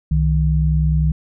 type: tone pair together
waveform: sine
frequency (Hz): 65.41 / 155.57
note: C2 / D#3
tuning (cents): 0 / 0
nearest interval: octave + minor third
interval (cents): 1500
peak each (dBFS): -16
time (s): 0.11-1.12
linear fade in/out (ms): 5
effects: none